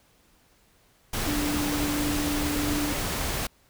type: tone in noise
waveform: sine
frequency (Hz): 293.7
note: D4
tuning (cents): 0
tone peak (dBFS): -27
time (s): 1.27-2.93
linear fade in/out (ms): 5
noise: pink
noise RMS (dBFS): -29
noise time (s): 1.13-3.47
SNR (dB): -1
effects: pink hiss -62 dBFS RMS until 3.69 s